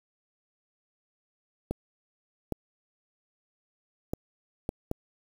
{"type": "clicks", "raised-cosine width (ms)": 2, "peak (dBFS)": -16, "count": 5, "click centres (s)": [1.71, 2.523, 4.135, 4.691, 4.914], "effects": ["7-bit"]}